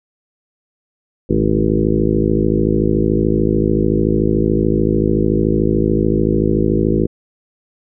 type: harmonic tone with a mistuned harmonic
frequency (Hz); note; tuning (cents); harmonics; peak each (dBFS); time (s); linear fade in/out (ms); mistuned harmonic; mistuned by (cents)
53.6; A1; -45; 1 / 2 / 3 / 4 / 5 / 6 / 7 / 8 / 9; -22 / -22 / -21 / -19 / -24 / -19 / -19 / -24 / -24; 1.29-7.07; 10; 3; -55
effects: none